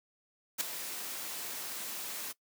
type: noise with ADSR envelope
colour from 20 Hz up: white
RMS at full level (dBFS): -29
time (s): 0.58-2.33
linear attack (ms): 28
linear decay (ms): 7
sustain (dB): -11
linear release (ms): 21
effects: noise-tail reverb RT60 0.1 s tail -20 dB re dry + high-pass 200 Hz 12 dB/octave